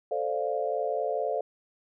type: chord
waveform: sine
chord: D minor seventh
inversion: second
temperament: equal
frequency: 440 / 523.3 / 587.3 / 698.5 Hz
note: A4 / C5 / D5 / F5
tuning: 0 / 0 / 0 / 0 cents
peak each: -32 dBFS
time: 0.11-1.41 s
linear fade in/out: 5 ms
effects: none